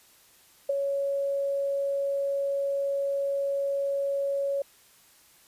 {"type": "tone with ADSR envelope", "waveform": "sine", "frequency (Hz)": 557, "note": "C#5", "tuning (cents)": 8, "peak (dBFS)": -20, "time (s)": [0.69, 4.62], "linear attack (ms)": 7, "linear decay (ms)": 15, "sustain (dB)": -5, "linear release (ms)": 3, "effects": ["white hiss -58 dBFS RMS until 5.47 s", "resampled to 32000 Hz"]}